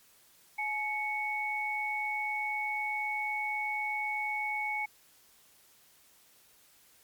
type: tone pair together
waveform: sine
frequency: 848.3 / 2218 Hz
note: G#5 / C#7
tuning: +36 / 0 cents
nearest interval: octave + perfect fourth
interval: 1664 cents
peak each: -35 / -32 dBFS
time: 0.58-4.86 s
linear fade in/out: 10 ms
effects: white hiss -62 dBFS RMS until 7.03 s + MP3 96 kbps